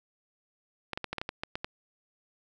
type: clicks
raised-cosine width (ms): 0.3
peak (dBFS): -17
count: 10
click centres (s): 0.933 / 0.975 / 1.043 / 1.13 / 1.183 / 1.215 / 1.291 / 1.435 / 1.555 / 1.645
effects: none